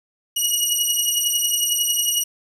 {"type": "beating tone pair", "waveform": "15% pulse", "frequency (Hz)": [2895, 2906], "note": ["F#7", "F#7"], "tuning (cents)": [-38, -32], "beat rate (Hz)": 11, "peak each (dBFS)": -14, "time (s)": [0.36, 2.24], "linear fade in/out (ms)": 10, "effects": []}